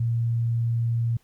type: tone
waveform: sine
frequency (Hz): 116.54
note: A#2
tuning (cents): 0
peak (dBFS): -21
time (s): 0-1.17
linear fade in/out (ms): 5
effects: pink hiss -64 dBFS RMS until 1.23 s

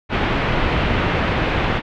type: low-pass noise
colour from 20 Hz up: pink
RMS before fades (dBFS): -19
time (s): 0.09-1.82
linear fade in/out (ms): 50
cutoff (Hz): 3000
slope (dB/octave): 24
effects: none

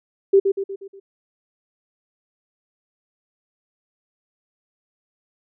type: tone with echo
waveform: sine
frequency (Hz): 392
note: G4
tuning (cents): 0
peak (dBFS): -9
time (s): 0.33-0.4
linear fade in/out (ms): 10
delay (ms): 120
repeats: 5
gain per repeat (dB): -6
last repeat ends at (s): 1
effects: none

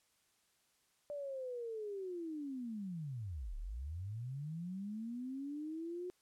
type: linear two-way sweep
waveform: sine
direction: down then up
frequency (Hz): 590 to 32.7 to 365.3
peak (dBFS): -40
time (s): 1.1-6.1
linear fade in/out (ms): 0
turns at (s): 3.56
effects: white hiss -75 dBFS RMS until 6.21 s + low-pass 11000 Hz 12 dB/octave

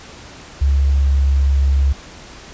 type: tone with pitch glide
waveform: sine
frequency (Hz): 69.3 to 68.78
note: C#2 to C#2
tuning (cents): 0 to -13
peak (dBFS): -11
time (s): 0.61-1.93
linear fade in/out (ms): 10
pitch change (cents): -13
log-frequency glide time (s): 0.89-1.18
effects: pink hiss -38 dBFS RMS until 2.53 s + resampled to 16000 Hz

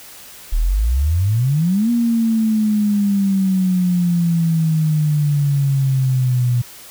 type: exponential two-way sweep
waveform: sine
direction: up then down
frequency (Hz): 35.84 to 238.5 to 120.8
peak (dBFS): -13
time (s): 0.52-6.62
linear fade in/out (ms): 10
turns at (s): 1.9
effects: white hiss -39 dBFS RMS until 6.9 s

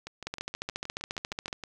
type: two click trains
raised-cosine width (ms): 0.2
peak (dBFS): -22 / -16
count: 11 / 19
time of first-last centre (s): 0.07-1.637 / 0.27-1.529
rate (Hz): 6.38 / 14.3
effects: none

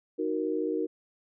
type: chord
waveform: sine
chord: D# minor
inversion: none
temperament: equal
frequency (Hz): 311.1 / 370 / 466.2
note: D#4 / F#4 / A#4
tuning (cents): 0 / 0 / 0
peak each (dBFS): -31 / -32 / -31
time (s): 0.18-0.87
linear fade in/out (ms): 20
effects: none

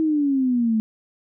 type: exponential sweep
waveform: sine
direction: down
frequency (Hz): 322.6 to 216.2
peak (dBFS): -17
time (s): 0-0.8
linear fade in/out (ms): 0
effects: none

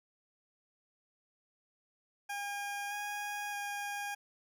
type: tone with pitch steps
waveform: 20% pulse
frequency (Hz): 810 / 823 / 814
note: G#5 / G#5 / G#5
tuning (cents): -43 / -16 / -35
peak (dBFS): -32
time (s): 2.29-4.15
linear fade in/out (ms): 10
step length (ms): 620
effects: none

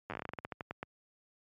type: slowing click train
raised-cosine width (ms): 0.5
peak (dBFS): -23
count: 17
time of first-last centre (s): 0.1-0.829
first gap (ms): 10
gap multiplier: 1.18
effects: high-pass 80 Hz 12 dB/octave + MP3 96 kbps

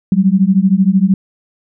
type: beating tone pair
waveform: sine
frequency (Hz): 185 / 198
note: F#3 / G3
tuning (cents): 0 / +18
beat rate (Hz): 13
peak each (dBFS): -11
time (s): 0.12-1.14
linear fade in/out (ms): 2
effects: none

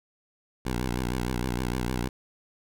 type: tone with vibrato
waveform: 10% pulse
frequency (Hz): 61.74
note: B1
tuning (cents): 0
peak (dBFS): -19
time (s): 0.65-2.09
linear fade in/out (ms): 10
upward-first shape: sine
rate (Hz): 6.5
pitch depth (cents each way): 98
effects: none

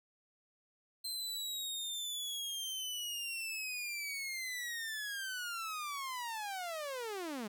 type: linear sweep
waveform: sawtooth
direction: down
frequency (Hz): 4136 to 196.9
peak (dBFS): -35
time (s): 1.04-7.48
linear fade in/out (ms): 10
effects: none

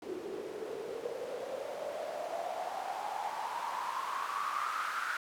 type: noise with band-pass filter sweep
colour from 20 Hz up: white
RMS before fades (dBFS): -38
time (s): 0.02-5.17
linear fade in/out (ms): 2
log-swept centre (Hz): 360 to 1400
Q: 7.7
effects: none

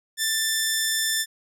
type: tone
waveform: 10% pulse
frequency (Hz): 1772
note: A6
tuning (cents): +12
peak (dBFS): -13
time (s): 0.17-1.26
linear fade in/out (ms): 50
effects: none

